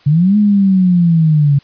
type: linear two-way sweep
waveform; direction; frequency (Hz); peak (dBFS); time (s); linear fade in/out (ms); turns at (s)
sine; up then down; 138.59 to 211.5 to 138.59; -7; 0.06-1.59; 10; 0.37
effects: white hiss -47 dBFS RMS until 1.63 s + resampled to 11025 Hz